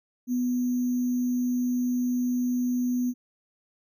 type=tone with sample-and-hold; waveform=sine; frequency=247.7 Hz; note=B3; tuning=5 cents sharp; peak=-23 dBFS; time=0.27-3.14 s; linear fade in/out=50 ms; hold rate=6300 Hz; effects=none